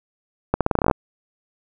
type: accelerating click train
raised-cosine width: 1 ms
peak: -3 dBFS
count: 12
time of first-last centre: 0.54-0.912 s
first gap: 67 ms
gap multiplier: 0.85
effects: none